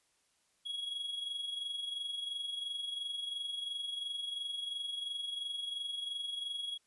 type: tone with amplitude modulation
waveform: triangle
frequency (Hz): 3322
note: G#7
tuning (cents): 0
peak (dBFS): -33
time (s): 0.65-6.78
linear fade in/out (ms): 20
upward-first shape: sine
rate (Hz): 22.9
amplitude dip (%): 55
effects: white hiss -74 dBFS RMS until 6.86 s + resampled to 24000 Hz